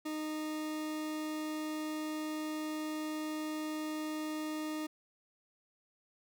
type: tone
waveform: 40% pulse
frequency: 308.4 Hz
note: D#4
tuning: 15 cents flat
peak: -35 dBFS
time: 0.05-4.87 s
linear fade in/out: 10 ms
effects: none